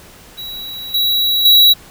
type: tone with level steps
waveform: square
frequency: 3893 Hz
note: B7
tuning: 26 cents flat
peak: -26 / -13 / -6 dBFS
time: 0.37-1.74 s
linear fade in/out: 20 ms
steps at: 0.94 / 1.45 s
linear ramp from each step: 5 ms
effects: pink hiss -41 dBFS RMS until 1.9 s